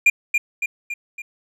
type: tone with echo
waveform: triangle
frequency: 2400 Hz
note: D7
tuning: 37 cents sharp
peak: -8 dBFS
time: 0.06-0.1 s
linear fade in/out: 5 ms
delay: 280 ms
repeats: 4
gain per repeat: -5 dB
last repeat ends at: 1.22 s
effects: none